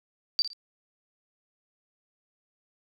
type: tone with echo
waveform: sine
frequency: 4659 Hz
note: D8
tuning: 15 cents flat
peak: -20 dBFS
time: 0.39-0.42 s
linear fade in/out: 0 ms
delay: 56 ms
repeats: 2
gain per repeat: -11 dB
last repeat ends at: 0.532 s
effects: none